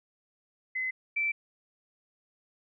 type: tone pair in turn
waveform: sine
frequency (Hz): 2039 / 2331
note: C7 / D7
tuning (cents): -45 / -14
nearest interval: major second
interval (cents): 231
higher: second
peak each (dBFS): -29 / -26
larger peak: second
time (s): 0.75-0.91 / 1.16-1.32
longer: neither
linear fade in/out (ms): 10
effects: none